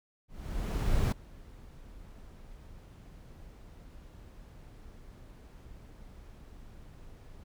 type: noise with ADSR envelope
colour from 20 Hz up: brown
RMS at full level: -26 dBFS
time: 0.28-7.44 s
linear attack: 840 ms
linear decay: 6 ms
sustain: -24 dB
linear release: 12 ms
effects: none